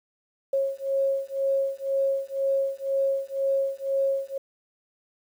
sine beating tone pair, 544 / 546 Hz, C#5 / C#5, -33 / -26 cents, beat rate 2 Hz, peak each -26 dBFS, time 0.53-4.38 s, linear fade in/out 5 ms, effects 9-bit

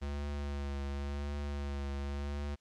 square tone with vibrato, 71 Hz, C#2, 42 cents sharp, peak -36 dBFS, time 0.01-2.56 s, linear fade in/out 20 ms, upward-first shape triangle, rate 0.92 Hz, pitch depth 33 cents each way, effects white hiss -75 dBFS RMS until 2.6 s + low-pass 6000 Hz 12 dB/octave

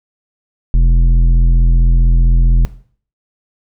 triangle tone with tanh clipping, 42.22 Hz, E1, 42 cents sharp, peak -8 dBFS, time 0.74-2.65 s, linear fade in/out 0 ms, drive 14 dB, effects noise-tail reverb RT60 0.5 s tail -17 dB re dry

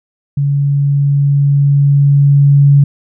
sine tone with level ramp, 141.5 Hz, C#3, 36 cents sharp, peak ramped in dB -10 to -3 dBFS, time 0.37-2.84 s, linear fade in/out 5 ms, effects none

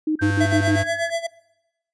sine tone bursts, 309.7 Hz, D#4, 8 cents flat, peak -18 dBFS, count 5, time 0.07-0.76 s, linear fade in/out 5 ms, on 86 ms, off 65 ms
sine tone with pitch glide, 1568 to 1700.1 Hz, G6 to G#6, 0 to +40 cents, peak -26 dBFS, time 0.19-1.1 s, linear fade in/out 5 ms, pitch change +140 cents, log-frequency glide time 0.62-0.96 s
square tone, 99.6 Hz, G2, 28 cents sharp, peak -21 dBFS, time 0.21-0.84 s, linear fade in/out 20 ms
square tone with tremolo, 669 Hz, E5, 25 cents sharp, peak -20 dBFS, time 0.4-1.27 s, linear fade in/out 10 ms, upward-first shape sine, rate 8.3 Hz, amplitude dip 85%
effects noise-tail reverb RT60 0.9 s tail -21 dB re dry + resampled to 22050 Hz

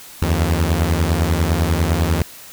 sawtooth beating tone pair, 77.4 / 87.4 Hz, D#2 / F2, -9 / +2 cents, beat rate 10 Hz, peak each -14 dBFS, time 0.22-2.22 s, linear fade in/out 0 ms, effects white hiss -39 dBFS RMS until 2.52 s

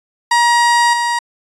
30% pulse tone with level steps, 950 Hz, A#5, 33 cents sharp, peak -7 / -12 dBFS, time 0.31-1.19 s, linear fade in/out 5 ms, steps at 0.93 s, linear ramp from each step 5 ms, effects resampled to 22050 Hz

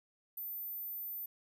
sine tone, 14080 Hz, A9, in tune, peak -39 dBFS, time 0.37-1.26 s, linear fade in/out 5 ms, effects none

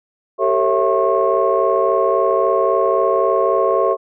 sine tone cluster, 388.4 / 452.1 / 547 / 660 / 1083 Hz, G4 / A4 / C#5 / E5 / C#6, -16 / +47 / -23 / +2 / -41 cents, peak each -19 dBFS, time 0.38-3.97 s, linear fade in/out 50 ms, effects tanh soft clip ceiling -3 dBFS

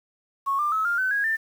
sine tone with pitch steps, 1100 / 1192.6 / 1293.1 / 1402 / 1520.1 / 1648.1 / 1787 Hz, C#6 / D6 / E6 / F6 / F#6 / G#6 / A6, -14 / +26 / -34 / +6 / +46 / -14 / +26 cents, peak -21 dBFS, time 0.46-1.37 s, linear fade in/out 20 ms, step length 130 ms, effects 8-bit

